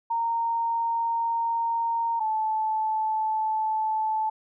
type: tone pair in turn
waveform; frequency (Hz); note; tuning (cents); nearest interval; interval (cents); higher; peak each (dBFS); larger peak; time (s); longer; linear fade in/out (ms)
sine; 924 / 872.1; A#5 / A5; -16 / -16; minor second; 100; first; -23; neither; 0.1-2.2 / 2.2-4.3; neither; 10
effects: none

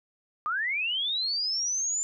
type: linear sweep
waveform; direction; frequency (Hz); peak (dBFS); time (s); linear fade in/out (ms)
sine; up; 1174.7 to 7200; -26; 0.46-2.03; 0
effects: none

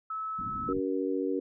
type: tone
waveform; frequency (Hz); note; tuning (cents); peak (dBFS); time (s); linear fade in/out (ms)
sine; 1300; E6; -24; -32; 0.1-0.73; 5
type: low-pass noise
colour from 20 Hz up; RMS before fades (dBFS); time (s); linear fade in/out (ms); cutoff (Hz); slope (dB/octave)
white; -42; 0.38-0.8; 10; 290; 48
type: harmonic tone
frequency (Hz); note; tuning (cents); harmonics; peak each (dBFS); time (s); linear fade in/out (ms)
94.5; F#2; +37; 3 / 4 / 5; -31 / -32 / -33; 0.68-1.4; 10
effects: none

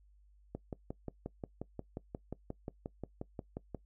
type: click train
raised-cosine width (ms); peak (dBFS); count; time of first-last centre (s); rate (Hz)
2; -26; 19; 0.55-3.747; 5.63
effects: noise-tail reverb RT60 0.1 s tail -20 dB re dry + added 50 Hz sine -61 dBFS peak until 3.85 s

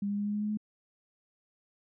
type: tone with pitch steps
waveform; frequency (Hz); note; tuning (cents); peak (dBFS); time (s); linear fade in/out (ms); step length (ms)
sine; 201.5 / 203.3 / 205 / 206.8 / 208.6 / 210.4 / 212.3; G3 / G#3 / G#3 / G#3 / G#3 / G#3 / G#3; +48 / -37 / -22 / -7 / +8 / +23 / +38; -29; 0.02-0.573; 5; 79
effects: none

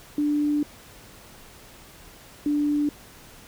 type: tone pair in turn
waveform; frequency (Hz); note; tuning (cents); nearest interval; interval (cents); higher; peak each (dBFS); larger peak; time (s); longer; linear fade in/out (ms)
sine; 294.8 / 293.6; D4 / D4; +7 / 0; unison; 7; first; -20; neither; 0.18-0.63 / 2.46-2.89; first; 2
effects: pink hiss -48 dBFS RMS until 3.47 s

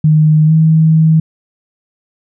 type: tone with pitch glide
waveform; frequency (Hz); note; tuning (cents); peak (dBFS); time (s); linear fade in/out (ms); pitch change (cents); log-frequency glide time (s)
sine; 154.5 to 159.21; D#3 to D#3; -12 to +40; -5; 0.04-1.2; 5; +52; 0.46-0.52
effects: none

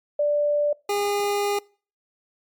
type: tone pair in turn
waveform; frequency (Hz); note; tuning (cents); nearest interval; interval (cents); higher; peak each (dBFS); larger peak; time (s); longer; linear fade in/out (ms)
sine / 25% pulse; 587.3 / 407.4; D5 / G#4; 0 / -33; tritone; 633; first; -18; neither; 0.19-0.73 / 0.89-1.59; second; 5
effects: noise-tail reverb RT60 0.4 s tail -25 dB re dry + MP3 96 kbps

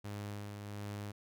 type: tone with tremolo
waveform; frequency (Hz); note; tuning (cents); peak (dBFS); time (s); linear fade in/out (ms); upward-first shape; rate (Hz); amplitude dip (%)
sawtooth; 102.7; G#2; -19; -36; 0.04-1.12; 10; sine; 1.4; 35
effects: none

